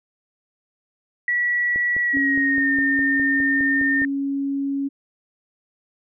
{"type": "tone with pitch glide", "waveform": "sine", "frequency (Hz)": [1939, 1819.6], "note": ["B6", "A#6"], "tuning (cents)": [-32, -42], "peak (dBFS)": -18, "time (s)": [1.28, 4.05], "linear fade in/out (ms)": 2, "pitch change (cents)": -110, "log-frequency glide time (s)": [2.01, 2.72]}
{"type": "click train", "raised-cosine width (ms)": 2, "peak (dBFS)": -22, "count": 12, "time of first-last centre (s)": [1.76, 4.019], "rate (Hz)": 4.87}
{"type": "tone", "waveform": "sine", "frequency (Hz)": 277.2, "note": "C#4", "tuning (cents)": 0, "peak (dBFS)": -21, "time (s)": [2.13, 4.89], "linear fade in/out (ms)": 20}
{"effects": []}